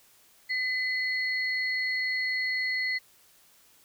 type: tone pair together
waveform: sine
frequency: 2019 / 4328 Hz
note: B6 / C#8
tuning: +38 / -42 cents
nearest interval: octave + minor second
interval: 1320 cents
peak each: -27 / -34 dBFS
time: 0.49-2.99 s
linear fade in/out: 20 ms
effects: white hiss -60 dBFS RMS until 3.84 s